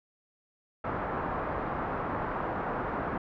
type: low-pass noise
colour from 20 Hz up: white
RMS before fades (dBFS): -33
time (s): 0.84-3.18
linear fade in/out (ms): 5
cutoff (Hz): 1300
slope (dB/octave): 24
effects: none